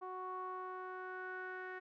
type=tone with low-pass filter sweep; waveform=sawtooth; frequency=370 Hz; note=F#4; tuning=in tune; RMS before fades=-45 dBFS; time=0.01-1.8 s; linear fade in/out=20 ms; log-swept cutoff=1000 to 1700 Hz; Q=6.3; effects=none